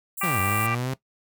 white high-pass noise, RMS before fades -33 dBFS, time 0.17-0.67 s, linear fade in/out 10 ms, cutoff 7300 Hz, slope 96 dB/octave
harmonic tone, 393 Hz, G4, 4 cents sharp, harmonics 2 / 3 / 4 / 5 / 6 / 7, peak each -35 / -26 / -38 / -34 / -31 / -34 dBFS, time 0.21-0.75 s, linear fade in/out 5 ms
sawtooth linear two-way sweep, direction down then up, 196 to 92.5 to 133.9 Hz, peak -22 dBFS, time 0.23-0.94 s, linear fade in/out 5 ms, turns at 0.39 s
effects noise-tail reverb RT60 0.1 s tail -17 dB re dry

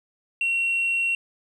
triangle tone with tanh clipping, 2733 Hz, F7, 38 cents flat, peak -21 dBFS, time 0.41-1.15 s, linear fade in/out 2 ms, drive 5 dB, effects none

